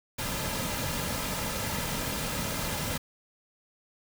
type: noise with comb filter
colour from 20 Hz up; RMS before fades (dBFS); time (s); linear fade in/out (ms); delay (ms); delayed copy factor
pink; -32; 0.18-2.98; 10; 2.7; -0.5
effects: none